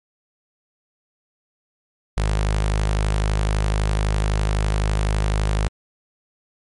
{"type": "tone with notch filter", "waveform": "sawtooth", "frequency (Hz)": 51.91, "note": "G#1", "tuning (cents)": 0, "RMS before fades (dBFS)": -20, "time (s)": [2.17, 5.68], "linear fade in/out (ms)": 0, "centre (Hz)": 270, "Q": 1.3, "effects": ["MP3 48 kbps"]}